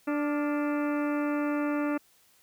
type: harmonic tone with a mistuned harmonic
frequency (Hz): 293.7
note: D4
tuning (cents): 0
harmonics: 1 / 2 / 3 / 4 / 5 / 6 / 7 / 8 / 9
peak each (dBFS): -27 / -34 / -41 / -39 / -40 / -45 / -47 / -48 / -48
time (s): 0.07-1.98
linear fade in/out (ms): 10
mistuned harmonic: 5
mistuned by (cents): -65
effects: white hiss -63 dBFS RMS until 2.42 s